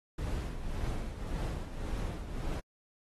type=noise with tremolo; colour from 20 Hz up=brown; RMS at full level=-33 dBFS; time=0.18-2.6 s; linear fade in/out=5 ms; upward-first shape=triangle; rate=1.8 Hz; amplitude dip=65%; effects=AAC 32 kbps